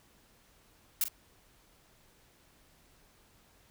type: noise with echo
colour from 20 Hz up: blue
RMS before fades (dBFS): -28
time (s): 1.01-1.04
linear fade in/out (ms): 2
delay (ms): 43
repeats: 1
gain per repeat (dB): -10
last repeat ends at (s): 1.083
effects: pink hiss -64 dBFS RMS until 3.7 s